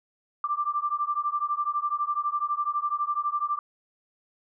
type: beating tone pair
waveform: sine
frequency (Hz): 1174.7 / 1186.7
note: D6 / D6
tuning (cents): 0 / +18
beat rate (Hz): 12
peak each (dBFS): -28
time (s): 0.44-3.59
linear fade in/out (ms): 2
effects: none